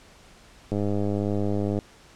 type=click train; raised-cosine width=2 ms; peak=-14 dBFS; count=110; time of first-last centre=0.72-1.789 s; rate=102 Hz; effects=pink hiss -52 dBFS RMS until 2.15 s + low-pass 8000 Hz 12 dB/octave